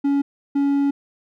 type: tone pair in turn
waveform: triangle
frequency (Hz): 281 / 281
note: C#4 / C#4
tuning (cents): +24 / +24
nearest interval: unison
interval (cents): 0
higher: neither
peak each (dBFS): -14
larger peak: neither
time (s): 0.04-0.22 / 0.55-0.91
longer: second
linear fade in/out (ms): 10
effects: none